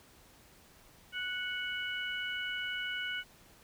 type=harmonic tone; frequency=738 Hz; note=F#5; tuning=5 cents flat; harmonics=2 / 3 / 4; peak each=-37 / -41 / -39 dBFS; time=1.12-3.24 s; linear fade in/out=50 ms; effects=pink hiss -60 dBFS RMS until 3.63 s